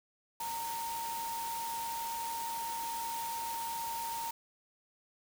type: tone in noise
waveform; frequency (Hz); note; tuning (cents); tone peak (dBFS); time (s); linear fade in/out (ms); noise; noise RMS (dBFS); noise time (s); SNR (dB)
sine; 922; A#5; -19; -36; 0.4-4.31; 5; white; -43; 0.4-4.31; +4
effects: none